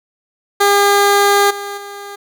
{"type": "tone with level steps", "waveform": "15% pulse", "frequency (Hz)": 403.7, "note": "G#4", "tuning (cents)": -49, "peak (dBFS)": [-3, -17, -22], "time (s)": [0.6, 2.16], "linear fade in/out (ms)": 10, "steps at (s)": [1.5, 1.77], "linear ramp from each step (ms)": 10, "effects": []}